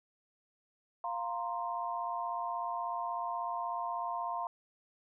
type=chord; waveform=sine; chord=F suspended fourth; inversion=none; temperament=just; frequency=698.5 / 931.3 / 1047.7 Hz; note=F5 / Bb5 / C6; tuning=0 / -2 / +2 cents; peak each=-38 / -38 / -38 dBFS; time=1.04-4.47 s; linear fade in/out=2 ms; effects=none